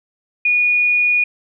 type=tone; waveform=sine; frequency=2452 Hz; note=D#7; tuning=26 cents flat; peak=-12 dBFS; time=0.45-1.24 s; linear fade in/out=5 ms; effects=none